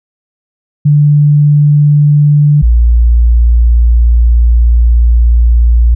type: tone pair in turn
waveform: sine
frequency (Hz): 147.1 / 58.38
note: D3 / A#1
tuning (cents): +3 / +3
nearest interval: octave + major third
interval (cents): 1600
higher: first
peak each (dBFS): -3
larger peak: neither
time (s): 0.85-2.62 / 2.62-5.95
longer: second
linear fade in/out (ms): 10
effects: none